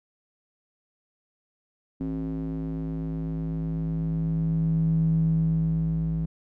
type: tone with band-pass filter sweep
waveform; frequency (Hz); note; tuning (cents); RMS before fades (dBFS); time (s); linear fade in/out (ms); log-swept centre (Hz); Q
square; 54; A1; -32; -26; 2-6.26; 10; 240 to 140; 6
effects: none